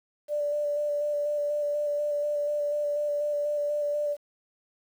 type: tone with vibrato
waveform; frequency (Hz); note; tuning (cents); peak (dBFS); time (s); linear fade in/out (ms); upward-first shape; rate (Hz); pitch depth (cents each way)
sine; 587.3; D5; 0; -25; 0.28-4.17; 50; square; 4.1; 13
effects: 9-bit